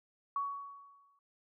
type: tone with exponential decay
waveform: sine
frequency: 1122 Hz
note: C#6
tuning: 21 cents sharp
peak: -30 dBFS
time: 0.36-1.19 s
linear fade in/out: 2 ms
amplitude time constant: 180 ms
effects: none

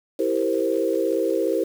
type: chord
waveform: sine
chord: C dominant seventh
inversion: first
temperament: equal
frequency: 329.6 / 392 / 466.2 / 523.3 Hz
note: E4 / G4 / Bb4 / C5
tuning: 0 / 0 / 0 / 0 cents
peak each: -25 dBFS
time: 0.19-1.64 s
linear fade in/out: 5 ms
effects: 7-bit

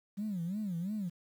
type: tone with vibrato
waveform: sine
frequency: 190 Hz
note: F#3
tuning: 46 cents sharp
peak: -32 dBFS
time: 0.17-1.1 s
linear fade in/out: 20 ms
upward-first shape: sine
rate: 2.9 Hz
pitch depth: 230 cents each way
effects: tanh soft clip ceiling -30 dBFS + 10-bit

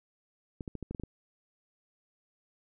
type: clicks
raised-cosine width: 3 ms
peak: -25 dBFS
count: 8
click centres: 0.608 / 0.678 / 0.753 / 0.827 / 0.91 / 0.948 / 0.998 / 1.036 s
effects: none

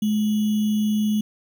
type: tone with sample-and-hold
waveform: sine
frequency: 212.1 Hz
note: G#3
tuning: 37 cents sharp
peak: -18 dBFS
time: 0.02-1.21 s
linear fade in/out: 5 ms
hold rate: 3150 Hz
effects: none

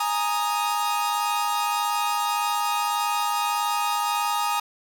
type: chord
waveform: 45% pulse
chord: Ab suspended second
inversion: none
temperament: equal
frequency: 830.6 / 932.3 / 1244.5 Hz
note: Ab5 / Bb5 / Eb6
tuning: 0 / 0 / 0 cents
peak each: -27 dBFS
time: 0-4.6 s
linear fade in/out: 5 ms
effects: none

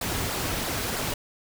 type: noise with flanger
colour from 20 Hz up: pink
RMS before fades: -29 dBFS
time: 0.01-1.14 s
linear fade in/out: 5 ms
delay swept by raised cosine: 0.32 to 5.82 ms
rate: 3.1 Hz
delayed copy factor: -0.55
effects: none

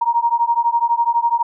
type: beating tone pair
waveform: sine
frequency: 932.3 / 944.3 Hz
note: A#5 / A#5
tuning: 0 / +22 cents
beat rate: 12 Hz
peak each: -17 dBFS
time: 0.01-1.43 s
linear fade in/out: 10 ms
effects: none

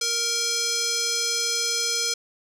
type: tone with band-pass filter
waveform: square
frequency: 466.2 Hz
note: A#4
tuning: in tune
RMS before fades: -25 dBFS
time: 0.01-2.14 s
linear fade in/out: 5 ms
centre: 5600 Hz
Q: 2.6
effects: none

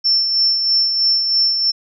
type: tone with tremolo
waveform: sine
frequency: 5380 Hz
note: E8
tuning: 34 cents sharp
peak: -11 dBFS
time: 0.04-1.72 s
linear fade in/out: 20 ms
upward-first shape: sine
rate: 3.1 Hz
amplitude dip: 45%
effects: none

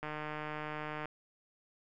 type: click train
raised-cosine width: 0.5 ms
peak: -25 dBFS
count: 157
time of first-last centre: 0.03-1.056 s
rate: 152 Hz
effects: none

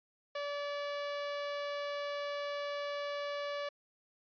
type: tone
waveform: sawtooth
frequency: 576 Hz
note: D5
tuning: 34 cents flat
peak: -32 dBFS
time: 0.35-3.69 s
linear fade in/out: 5 ms
effects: resampled to 11025 Hz

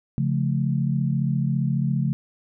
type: chord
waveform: sine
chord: Db augmented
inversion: none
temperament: just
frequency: 138.59 / 173.24 / 216.5 Hz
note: Db3 / F3 / A3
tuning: 0 / -14 / -28 cents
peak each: -22 / -26 / -27 dBFS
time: 0.18-2.13 s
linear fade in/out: 0 ms
effects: none

